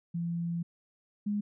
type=tone pair in turn; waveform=sine; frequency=170 / 206.4 Hz; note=F3 / G#3; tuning=-46 / -10 cents; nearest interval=minor third; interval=336 cents; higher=second; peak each=-30 / -28 dBFS; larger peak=second; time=0.14-0.63 / 1.26-1.41 s; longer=first; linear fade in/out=10 ms; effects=none